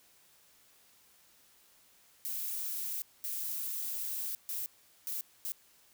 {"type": "noise bursts at uneven times", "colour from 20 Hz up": "violet", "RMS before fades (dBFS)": -37, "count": 5, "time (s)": [[2.25, 3.02], [3.24, 4.35], [4.49, 4.66], [5.07, 5.21], [5.45, 5.52]], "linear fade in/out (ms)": 0, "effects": ["white hiss -64 dBFS RMS until 5.93 s"]}